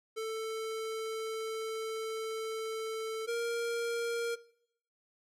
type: tone pair in turn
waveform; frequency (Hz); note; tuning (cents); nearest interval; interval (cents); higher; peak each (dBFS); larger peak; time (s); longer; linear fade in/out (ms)
square; 442.8 / 467.6; A4 / A#4; +11 / +5; minor second; 94; second; -35 / -32; second; 0.16-3.27 / 3.27-4.36; first; 20
effects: noise-tail reverb RT60 0.7 s tail -20 dB re dry + low-pass 12000 Hz 12 dB/octave